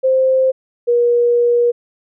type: tone pair in turn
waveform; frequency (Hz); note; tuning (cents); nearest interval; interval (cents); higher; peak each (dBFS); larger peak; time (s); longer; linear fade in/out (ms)
sine; 523.3 / 478.5; C5 / A#4; 0 / +45; major second; 155; first; -10; neither; 0.03-0.52 / 0.87-1.72; second; 20
effects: none